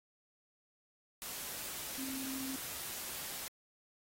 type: tone in noise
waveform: sine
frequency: 265.9 Hz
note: C4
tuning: 28 cents sharp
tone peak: -41 dBFS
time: 1.98-2.56 s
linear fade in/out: 0 ms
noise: white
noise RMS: -43 dBFS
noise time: 1.22-3.48 s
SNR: -1 dB
effects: AAC 48 kbps